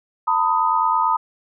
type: tone cluster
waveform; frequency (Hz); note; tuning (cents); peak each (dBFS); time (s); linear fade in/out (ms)
sine; 904 / 993 / 1250; A5 / B5 / D#6; +47 / +9 / +8; -20; 0.27-1.17; 10
effects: none